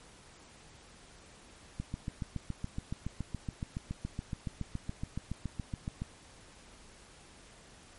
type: click train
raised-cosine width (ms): 5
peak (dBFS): -23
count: 31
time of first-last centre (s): 1.8-6.019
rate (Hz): 7.11
effects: pink hiss -56 dBFS RMS until 7.98 s + MP3 48 kbps